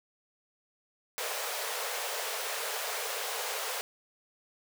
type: high-pass noise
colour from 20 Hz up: pink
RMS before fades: -35 dBFS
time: 1.18-3.81 s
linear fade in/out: 0 ms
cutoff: 420 Hz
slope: 96 dB/octave
effects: none